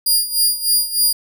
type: tone with tremolo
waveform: 15% pulse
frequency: 4837 Hz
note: D#8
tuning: 50 cents flat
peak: -5 dBFS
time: 0.06-1.13 s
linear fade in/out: 5 ms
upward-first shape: sine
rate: 3.3 Hz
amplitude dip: 80%
effects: none